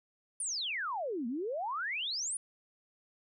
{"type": "exponential two-way sweep", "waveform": "sine", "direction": "down then up", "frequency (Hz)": [9956, 222.7, 9956], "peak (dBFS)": -33, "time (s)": [0.4, 2.37], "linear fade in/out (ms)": 2, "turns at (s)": 1.27, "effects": []}